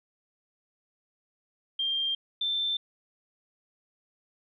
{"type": "tone pair in turn", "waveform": "sine", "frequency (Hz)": [3187, 3554], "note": ["G7", "A7"], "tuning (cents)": [28, 17], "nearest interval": "major second", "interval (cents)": 189, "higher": "second", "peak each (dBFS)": -26, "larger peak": "neither", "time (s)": [[1.79, 2.15], [2.41, 2.77]], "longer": "neither", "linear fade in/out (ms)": 5, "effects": []}